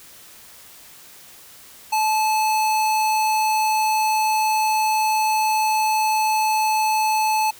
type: tone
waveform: square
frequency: 867 Hz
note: A5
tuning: 26 cents flat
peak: -18 dBFS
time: 1.92-7.51 s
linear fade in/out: 10 ms
effects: white hiss -45 dBFS RMS until 7.59 s